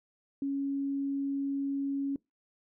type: tone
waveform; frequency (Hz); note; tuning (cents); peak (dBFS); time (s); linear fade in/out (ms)
sine; 277.2; C#4; 0; -29; 0.42-2.16; 2
effects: noise-tail reverb RT60 0.2 s tail -23 dB re dry